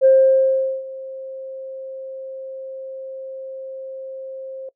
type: tone with ADSR envelope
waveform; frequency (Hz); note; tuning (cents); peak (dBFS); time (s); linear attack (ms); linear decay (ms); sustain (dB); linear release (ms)
sine; 530; C5; +22; -7; 0.01-4.69; 39; 780; -22; 3
effects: noise-tail reverb RT60 0.1 s tail -20 dB re dry + tanh soft clip ceiling -3 dBFS